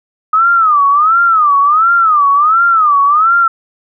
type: tone with vibrato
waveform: sine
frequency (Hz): 1247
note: D#6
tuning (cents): +3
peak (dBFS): -6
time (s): 0.33-3.48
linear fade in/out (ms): 5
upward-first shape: sine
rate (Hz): 1.4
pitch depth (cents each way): 190
effects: none